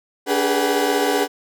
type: tone cluster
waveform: 35% pulse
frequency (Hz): 288.2 / 405 / 420.6 / 486 / 754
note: D4 / G#4 / G#4 / B4 / F#5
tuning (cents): -33 / -43 / +22 / -28 / +32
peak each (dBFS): -22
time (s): 0.26-1.28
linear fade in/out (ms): 50
effects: none